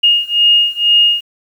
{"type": "beating tone pair", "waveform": "sine", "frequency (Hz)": [2849, 2851.1], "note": ["F7", "F7"], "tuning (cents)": [34, 35], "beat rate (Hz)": 2.1, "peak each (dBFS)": [-11, -12], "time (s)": [0.03, 1.21], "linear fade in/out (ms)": 10, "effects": ["7-bit"]}